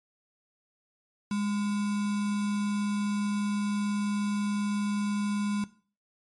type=tone with sample-and-hold; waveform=sine; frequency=205.4 Hz; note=G#3; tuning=19 cents flat; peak=-26 dBFS; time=1.31-5.64 s; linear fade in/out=2 ms; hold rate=1225 Hz; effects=noise-tail reverb RT60 0.4 s tail -17 dB re dry + MP3 48 kbps